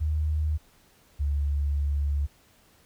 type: tone pair in turn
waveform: sine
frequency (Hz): 76.7 / 71.6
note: D#2 / D2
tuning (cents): -24 / -43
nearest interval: minor second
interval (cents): 119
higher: first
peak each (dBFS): -23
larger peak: neither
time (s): 0-0.58 / 1.19-2.27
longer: second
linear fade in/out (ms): 20
effects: pink hiss -60 dBFS RMS until 2.85 s